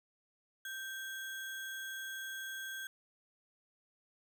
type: tone with sample-and-hold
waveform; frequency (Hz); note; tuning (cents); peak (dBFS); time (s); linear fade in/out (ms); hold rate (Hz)
sine; 1568; G6; 0; -40; 0.65-2.87; 2; 4900
effects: none